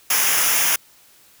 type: noise with comb filter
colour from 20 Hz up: white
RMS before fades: -18 dBFS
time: 0.1-0.76 s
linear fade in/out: 5 ms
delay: 0.24 ms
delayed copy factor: -0.7
effects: white hiss -52 dBFS RMS until 1.4 s